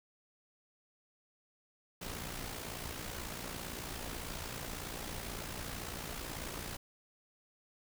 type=noise with amplitude modulation; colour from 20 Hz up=pink; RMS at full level=-40 dBFS; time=2.01-6.77 s; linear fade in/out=10 ms; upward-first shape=sine; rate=58.1 Hz; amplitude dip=55%; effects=none